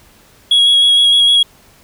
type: tone with vibrato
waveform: sine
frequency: 3322 Hz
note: G#7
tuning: in tune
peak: -4 dBFS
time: 0.51-1.43 s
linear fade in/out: 5 ms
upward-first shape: square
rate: 6.5 Hz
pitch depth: 11 cents each way
effects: tanh soft clip ceiling -6 dBFS + pink hiss -47 dBFS RMS until 1.83 s